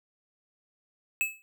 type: tone with exponential decay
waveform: square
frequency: 2600 Hz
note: E7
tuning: 24 cents flat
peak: -22 dBFS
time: 1.21-1.42 s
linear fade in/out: 0 ms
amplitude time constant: 45 ms
effects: none